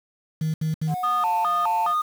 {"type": "tone bursts", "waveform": "sine", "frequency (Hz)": 157.7, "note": "D#3", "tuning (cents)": 24, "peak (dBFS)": -20, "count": 3, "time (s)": [0.41, 0.944], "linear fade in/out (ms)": 5, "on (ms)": 130, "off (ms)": 72}
{"type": "tone with pitch glide", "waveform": "sine", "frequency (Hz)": [731, 701.2], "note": ["F#5", "F5"], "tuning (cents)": [-21, 7], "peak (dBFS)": -25, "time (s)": [0.87, 1.95], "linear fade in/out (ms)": 50, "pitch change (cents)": -72, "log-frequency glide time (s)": [1.16, 1.36]}
{"type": "tone with vibrato", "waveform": "sine", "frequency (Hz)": 1046.5, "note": "C6", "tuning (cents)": 0, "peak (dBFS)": -18, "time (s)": [1.03, 2.02], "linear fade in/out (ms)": 10, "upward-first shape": "square", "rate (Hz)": 2.4, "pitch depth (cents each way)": 280}
{"effects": ["tanh soft clip ceiling -17 dBFS", "7-bit"]}